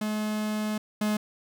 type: tone pair in turn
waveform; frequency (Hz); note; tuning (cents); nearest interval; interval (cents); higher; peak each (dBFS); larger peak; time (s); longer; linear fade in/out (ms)
45% pulse; 213.4 / 211.8; G#3 / G#3; +47 / +34; unison; 13; first; -27 / -24; second; 0.01-0.78 / 1.01-1.17; first; 5
effects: none